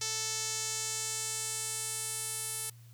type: tone with band-pass filter sweep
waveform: sawtooth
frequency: 440 Hz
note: A4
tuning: in tune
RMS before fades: -36 dBFS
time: 0.01-2.7 s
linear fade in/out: 5 ms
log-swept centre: 6100 to 10000 Hz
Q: 2.3
effects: added 117 Hz sine -51 dBFS peak until 2.93 s + white hiss -64 dBFS RMS until 2.93 s